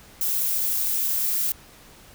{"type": "noise with high-pass filter sweep", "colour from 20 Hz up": "violet", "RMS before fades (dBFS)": -24, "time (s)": [0.21, 1.52], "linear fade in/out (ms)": 2, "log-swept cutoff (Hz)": [350, 1200], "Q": 1.7, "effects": ["pink hiss -49 dBFS RMS until 2.14 s"]}